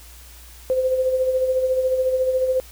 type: tone with tremolo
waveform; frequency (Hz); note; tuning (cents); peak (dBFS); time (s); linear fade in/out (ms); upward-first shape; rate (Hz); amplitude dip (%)
sine; 516; C5; -24; -15; 0.7-2.6; 0; sine; 14; 50
effects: added 60 Hz sine -43 dBFS peak until 2.71 s + white hiss -46 dBFS RMS until 2.71 s